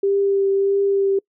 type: tone with vibrato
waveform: sine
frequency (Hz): 394.8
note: G4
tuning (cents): +12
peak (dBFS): -15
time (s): 0.03-1.19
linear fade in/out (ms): 5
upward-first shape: triangle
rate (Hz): 1.6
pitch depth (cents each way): 16
effects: noise-tail reverb RT60 0.1 s tail -26 dB re dry